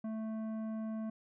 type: tone with tanh clipping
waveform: sine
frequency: 220 Hz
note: A3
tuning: in tune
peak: -38 dBFS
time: 0.04-1.1 s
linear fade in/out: 5 ms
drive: 11 dB
effects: none